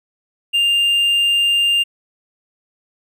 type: tone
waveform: triangle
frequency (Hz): 2800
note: F7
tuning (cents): +4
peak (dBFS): -11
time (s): 0.53-1.84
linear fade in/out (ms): 20
effects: none